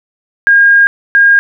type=tone bursts at uneven times; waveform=sine; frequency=1620 Hz; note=G#6; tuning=43 cents flat; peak=-3 dBFS; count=2; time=0.47-0.87 / 1.15-1.39 s; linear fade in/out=0 ms; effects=none